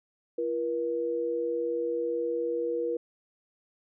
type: tone pair together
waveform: sine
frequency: 339.8 / 478.6 Hz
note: F4 / A#4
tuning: -47 / +46 cents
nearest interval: tritone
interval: 593 cents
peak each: -33 / -28 dBFS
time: 0.38-2.97 s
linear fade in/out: 5 ms
effects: none